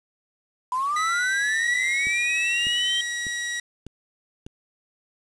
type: linear sweep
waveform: sine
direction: up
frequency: 987.8 to 3179 Hz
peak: -22 dBFS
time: 0.72-3.01 s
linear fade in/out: 2 ms
type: tone with pitch glide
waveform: sawtooth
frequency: 1975.5 to 1914.8 Hz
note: B6 to A#6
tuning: 0 to +46 cents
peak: -23 dBFS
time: 0.96-3.6 s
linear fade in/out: 5 ms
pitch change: -54 cents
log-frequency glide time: 1.19-1.97 s
type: click train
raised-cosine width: 3 ms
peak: -26 dBFS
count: 5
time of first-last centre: 2.07-4.465 s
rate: 1.67 Hz
effects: resampled to 22050 Hz + 7-bit